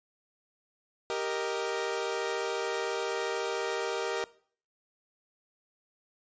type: chord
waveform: sawtooth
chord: Eb major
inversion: first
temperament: equal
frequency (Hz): 392 / 466.2 / 622.3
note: G4 / Bb4 / Eb5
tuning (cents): 0 / 0 / 0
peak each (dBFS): -31 / -29 / -34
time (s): 1.1-4.24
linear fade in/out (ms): 0
effects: noise-tail reverb RT60 0.5 s tail -20 dB re dry + resampled to 16000 Hz